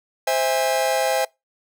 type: chord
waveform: 45% pulse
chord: C augmented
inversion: none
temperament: just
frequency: 523.3 / 654.1 / 817.6 Hz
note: C5 / E5 / G#5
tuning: 0 / -14 / -27 cents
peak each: -23 dBFS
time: 0.27-1.25 s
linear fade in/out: 5 ms
effects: noise-tail reverb RT60 0.2 s tail -23 dB re dry